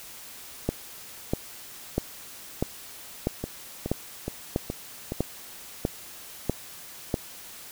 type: two click trains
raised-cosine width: 2 ms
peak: -10 / -16 dBFS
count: 11 / 5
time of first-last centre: 0.69-7.142 / 3.44-5.121 s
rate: 1.55 / 2.38 Hz
effects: white hiss -44 dBFS RMS until 7.71 s